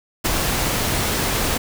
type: noise with ADSR envelope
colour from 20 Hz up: pink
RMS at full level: -17 dBFS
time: 0.24-1.58 s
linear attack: 20 ms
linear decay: 16 ms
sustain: -4 dB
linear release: 12 ms
effects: none